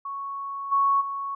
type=tone with level steps; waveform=sine; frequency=1108.7 Hz; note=C#6; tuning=in tune; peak=-30 / -18 / -28 dBFS; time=0.05-1.35 s; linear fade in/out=5 ms; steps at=0.71 / 1 s; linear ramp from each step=20 ms; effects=none